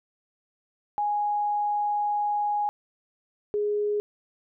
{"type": "tone pair in turn", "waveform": "sine", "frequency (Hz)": [829, 415.6], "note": ["G#5", "G#4"], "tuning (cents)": [-3, 1], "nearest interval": "octave", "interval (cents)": 1196, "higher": "first", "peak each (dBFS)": -23, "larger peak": "neither", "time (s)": [[0.98, 2.69], [3.54, 4]], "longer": "first", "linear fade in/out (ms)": 0, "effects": []}